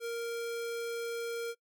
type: tone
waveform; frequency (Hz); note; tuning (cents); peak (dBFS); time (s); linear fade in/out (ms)
square; 466.2; A#4; 0; -35; 0-1.55; 50
effects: noise-tail reverb RT60 0.1 s tail -23 dB re dry